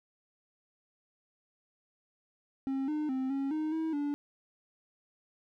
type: tone with pitch steps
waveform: triangle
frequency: 269 / 303.3 / 261.9 / 273.9 / 309.9 / 320.5 / 289.3 Hz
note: C4 / D#4 / C4 / C#4 / D#4 / E4 / D4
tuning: +48 / -44 / +2 / -21 / -7 / -49 / -26 cents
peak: -28 dBFS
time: 2.67-4.14 s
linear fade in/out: 0 ms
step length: 210 ms
effects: none